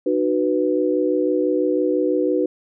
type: chord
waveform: sine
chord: B major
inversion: first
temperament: equal with one note detuned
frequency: 304 / 370 / 493.9 Hz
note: D#4 / F#4 / B4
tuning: -40 / 0 / 0 cents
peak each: -21 dBFS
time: 0.06-2.46 s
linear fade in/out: 5 ms
effects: none